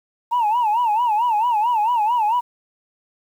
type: tone with vibrato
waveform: sine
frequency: 905 Hz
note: A5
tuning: 48 cents sharp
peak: -14 dBFS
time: 0.31-2.41 s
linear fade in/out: 20 ms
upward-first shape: sine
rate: 4.5 Hz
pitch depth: 150 cents each way
effects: tanh soft clip ceiling -13 dBFS + 8-bit